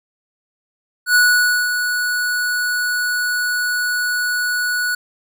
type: tone with ADSR envelope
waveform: square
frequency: 1470 Hz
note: F#6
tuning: 12 cents flat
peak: -10 dBFS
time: 1.06-4.95 s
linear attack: 91 ms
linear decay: 530 ms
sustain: -8 dB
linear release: 5 ms
effects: none